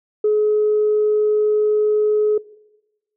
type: tone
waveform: sine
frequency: 423.9 Hz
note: G#4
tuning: 35 cents sharp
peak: -12 dBFS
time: 0.24-2.38 s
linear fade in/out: 5 ms
effects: noise-tail reverb RT60 1.0 s tail -21 dB re dry + tanh soft clip ceiling -9 dBFS